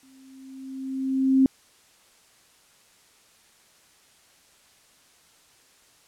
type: tone with exponential growth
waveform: sine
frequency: 265.4 Hz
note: C4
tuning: 25 cents sharp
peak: -13 dBFS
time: 0.03-1.46 s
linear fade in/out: 1 ms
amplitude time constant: 310 ms
effects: white hiss -58 dBFS RMS until 6.07 s + low-pass 10000 Hz 12 dB/octave